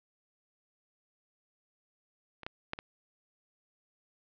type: clicks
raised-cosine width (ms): 0.3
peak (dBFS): -28 / -20 / -17 / -24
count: 4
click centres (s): 2.433 / 2.465 / 2.734 / 2.789
effects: low-pass 4000 Hz 12 dB/octave